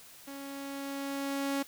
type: tone with level ramp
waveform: sawtooth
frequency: 277.1 Hz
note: C#4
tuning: 1 cent flat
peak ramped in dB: -38 to -25 dBFS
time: 0.27-1.63 s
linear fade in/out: 10 ms
effects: white hiss -53 dBFS RMS until 1.67 s